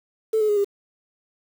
sine tone with pitch steps, 440 / 427.2 / 414.8 / 402.8 Hz, A4 / G#4 / G#4 / G4, 0 / +49 / -2 / +47 cents, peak -16 dBFS, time 0.33-0.646 s, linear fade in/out 10 ms, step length 79 ms, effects tanh soft clip ceiling -13 dBFS + 7-bit

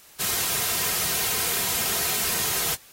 white noise with comb filter, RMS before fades -25 dBFS, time 0.19-2.76 s, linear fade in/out 20 ms, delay 3.5 ms, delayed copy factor -0.5, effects white hiss -51 dBFS RMS until 2.92 s + AAC 48 kbps

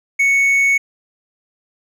triangle tone with hard clipping, 2217 Hz, C#7, in tune, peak -12 dBFS, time 0.19-0.78 s, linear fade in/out 10 ms, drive 6 dB, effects none

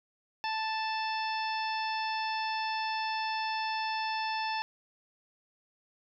harmonic tone, 880 Hz, A5, in tune, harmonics 1 / 2 / 3 / 4 / 5 / 6, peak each -32 / -39 / -39 / -44 / -45 / -42 dBFS, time 0.44-4.62 s, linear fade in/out 0 ms, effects none

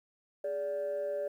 sine tone pair together, 415.3 / 580.3 Hz, G#4 / D5, 0 / -21 cents, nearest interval tritone, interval 579 cents, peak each -37 / -31 dBFS, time 0.44-1.28 s, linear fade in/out 5 ms, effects tanh soft clip ceiling -28 dBFS + 11-bit

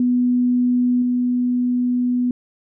sine tone with level steps, 246.9 Hz, B3, in tune, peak -14 / -16 dBFS, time 0-2.31 s, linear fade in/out 2 ms, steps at 1.02 s, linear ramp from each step 2 ms, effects none

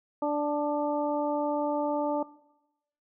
harmonic tone with a mistuned harmonic, 293.7 Hz, D4, in tune, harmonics 1 / 2 / 3 / 4, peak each -30 / -29 / -31 / -38 dBFS, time 0.22-2.23 s, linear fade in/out 5 ms, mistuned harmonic 4, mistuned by +22 cents, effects noise-tail reverb RT60 0.9 s tail -20 dB re dry

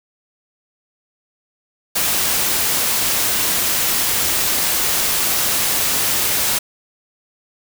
white noise, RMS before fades -18 dBFS, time 1.95-6.59 s, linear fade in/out 10 ms, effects none

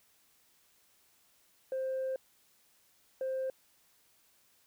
sine tone bursts at uneven times, 525 Hz, C5, 6 cents sharp, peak -30 dBFS, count 2, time 1.72-2.16 / 3.21-3.5 s, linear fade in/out 2 ms, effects tanh soft clip ceiling -30 dBFS + white hiss -68 dBFS RMS until 4.66 s

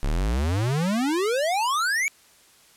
square exponential sweep, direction up, 32.51 to 2317 Hz, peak -22 dBFS, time 0.03-2.08 s, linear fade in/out 0 ms, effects white hiss -55 dBFS RMS until 2.76 s + low-pass 11000 Hz 12 dB/octave

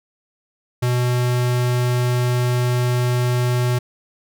square tone, 123.47 Hz, B2, in tune, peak -17 dBFS, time 0.82-3.79 s, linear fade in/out 10 ms, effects none

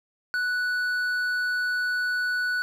triangle tone with hard clipping, 1480 Hz, F#6, in tune, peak -25 dBFS, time 0.34-2.62 s, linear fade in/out 0 ms, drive 9 dB, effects none

